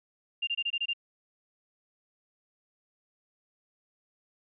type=tone bursts; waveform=sine; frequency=2794 Hz; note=F7; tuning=in tune; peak=-27 dBFS; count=7; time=0.42-0.935 s; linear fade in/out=10 ms; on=53 ms; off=24 ms; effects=none